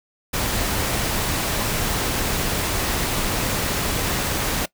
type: noise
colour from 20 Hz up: pink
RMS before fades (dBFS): -23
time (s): 0.33-4.66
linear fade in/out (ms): 10
effects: noise-tail reverb RT60 0.1 s tail -20 dB re dry